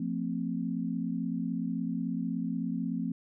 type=chord; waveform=sine; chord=F major; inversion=none; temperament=equal with one note detuned; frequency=174.61 / 225.3 / 261.6 Hz; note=F3 / A3 / C4; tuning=0 / +41 / 0 cents; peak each=-34 dBFS; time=0-3.12 s; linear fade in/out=5 ms; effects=none